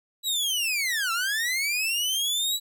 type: linear two-way sweep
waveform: sawtooth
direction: down then up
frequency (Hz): 3951 to 1318.5 to 3951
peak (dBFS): -21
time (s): 0.23-2.6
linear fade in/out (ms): 50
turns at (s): 1.12
effects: none